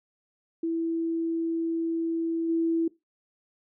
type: tone with level steps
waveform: sine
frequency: 330 Hz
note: E4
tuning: 2 cents sharp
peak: -25 / -22 dBFS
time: 0.63-2.88 s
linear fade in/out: 5 ms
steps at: 2.48 s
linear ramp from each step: 20 ms
effects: noise-tail reverb RT60 0.2 s tail -20 dB re dry